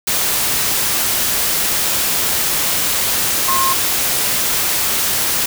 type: tone in noise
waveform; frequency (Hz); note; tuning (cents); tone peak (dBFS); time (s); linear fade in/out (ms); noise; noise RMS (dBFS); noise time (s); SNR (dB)
sine; 1067; C6; +34; -15; 3.48-3.73; 5; white; -17; 0.07-5.46; -1
effects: none